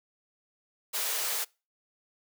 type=high-pass noise; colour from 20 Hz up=white; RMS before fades=-31 dBFS; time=0.93-1.45 s; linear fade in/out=20 ms; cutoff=400 Hz; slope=96 dB/octave; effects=noise-tail reverb RT60 0.3 s tail -25 dB re dry